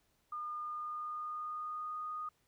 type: tone with pitch glide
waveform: sine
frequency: 1214 to 1235.9 Hz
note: D#6 to D#6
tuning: -43 to -12 cents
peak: -38 dBFS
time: 0.32-2.29 s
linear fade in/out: 5 ms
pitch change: +31 cents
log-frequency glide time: 0.58-2 s
effects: pink hiss -75 dBFS RMS until 2.47 s

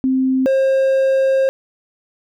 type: tone pair in turn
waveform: sine / triangle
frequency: 261.6 / 534.2 Hz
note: C4 / C5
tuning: 0 / +36 cents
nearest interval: octave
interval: 1236 cents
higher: second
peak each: -13 / -10 dBFS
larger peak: second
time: 0.04-0.46 / 0.46-1.49 s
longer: second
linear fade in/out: 0 ms
effects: none

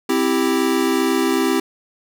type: chord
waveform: square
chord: C major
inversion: none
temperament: equal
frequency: 261.6 / 329.6 / 392 Hz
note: C4 / E4 / G4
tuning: 0 / 0 / 0 cents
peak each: -21 dBFS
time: 0.09-1.6 s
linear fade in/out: 5 ms
effects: none

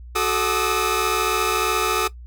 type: tone cluster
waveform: sawtooth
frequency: 372.5 / 434.4 / 1206 / 1289 Hz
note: F#4 / A4 / D6 / E6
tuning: +12 / -22 / +46 / -39 cents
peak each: -21 dBFS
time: 0.15-2.08 s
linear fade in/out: 10 ms
effects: noise-tail reverb RT60 0.1 s tail -17 dB re dry + added 60 Hz sine -36 dBFS peak until 2.26 s

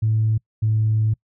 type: tone pair in turn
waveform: sine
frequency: 109.8 / 109.04 Hz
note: A2 / A2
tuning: -3 / -15 cents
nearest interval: unison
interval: 12 cents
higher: first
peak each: -15 dBFS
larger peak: neither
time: 0.02-0.38 / 0.62-1.14 s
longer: second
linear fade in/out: 10 ms
effects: noise-tail reverb RT60 0.1 s tail -26 dB re dry + tanh soft clip ceiling -11 dBFS

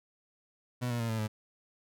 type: tone with pitch steps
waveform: 30% pulse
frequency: 123.47 / 119.33 / 115.33 / 111.47 / 107.74 Hz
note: B2 / A#2 / A#2 / A2 / A2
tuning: 0 / +41 / -18 / +23 / -36 cents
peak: -28 dBFS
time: 0.81-1.28 s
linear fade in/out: 20 ms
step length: 94 ms
effects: none

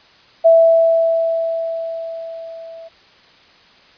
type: tone with level ramp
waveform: sine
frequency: 659.3 Hz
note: E5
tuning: in tune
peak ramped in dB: -5 to -33 dBFS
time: 0.44-2.89 s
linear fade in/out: 20 ms
effects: white hiss -48 dBFS RMS until 3.97 s + resampled to 11025 Hz

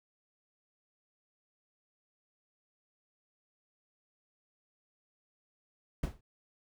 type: noise with exponential decay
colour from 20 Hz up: brown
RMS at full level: -29 dBFS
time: 6.03-6.21 s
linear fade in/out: 5 ms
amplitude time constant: 38 ms
effects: none

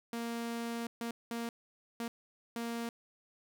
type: tone bursts at uneven times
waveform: sawtooth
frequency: 233.1 Hz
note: A#3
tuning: in tune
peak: -32 dBFS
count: 5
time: 0.13-0.87 / 1.01-1.11 / 1.31-1.49 / 2-2.08 / 2.56-2.89 s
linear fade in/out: 2 ms
effects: none

